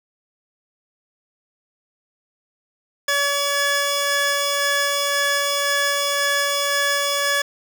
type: tone pair together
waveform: 15% pulse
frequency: 568 / 1702.1 Hz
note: C#5 / G#6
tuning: +42 / +42 cents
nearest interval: octave + perfect fifth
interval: 1900 cents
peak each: -15 dBFS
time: 3.08-7.42 s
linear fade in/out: 5 ms
effects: none